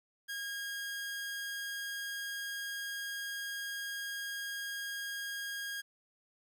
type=tone; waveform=sawtooth; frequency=1630 Hz; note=G#6; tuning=33 cents flat; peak=-34 dBFS; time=0.28-5.82 s; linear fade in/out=20 ms; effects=12-bit